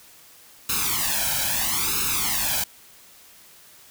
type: noise with flanger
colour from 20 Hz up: white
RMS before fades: -24 dBFS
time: 0.69-2.64 s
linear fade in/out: 5 ms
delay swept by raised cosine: 0.76 to 1.29 ms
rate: 0.76 Hz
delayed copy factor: +0.9
effects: white hiss -50 dBFS RMS until 3.9 s